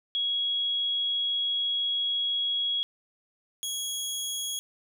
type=tone pair in turn; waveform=sine / 20% pulse; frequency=3322 / 3322 Hz; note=G#7 / G#7; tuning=0 / 0 cents; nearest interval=unison; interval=0 cents; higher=neither; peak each=-25 dBFS; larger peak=neither; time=0.15-2.83 / 3.63-4.59 s; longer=first; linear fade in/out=0 ms; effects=none